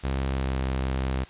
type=tone with pitch glide; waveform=sawtooth; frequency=66.8 to 65.61 Hz; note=C2 to C2; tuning=+36 to +5 cents; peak=-21 dBFS; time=0.03-1.25 s; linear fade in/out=20 ms; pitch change=-31 cents; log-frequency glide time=0.26-0.58 s; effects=white hiss -48 dBFS RMS until 1.29 s + resampled to 8000 Hz